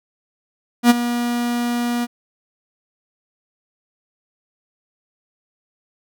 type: tone with ADSR envelope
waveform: 45% pulse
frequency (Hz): 240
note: B3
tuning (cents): -49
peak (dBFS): -6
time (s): 0.83-2.07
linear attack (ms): 71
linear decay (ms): 24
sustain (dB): -13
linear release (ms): 36
effects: none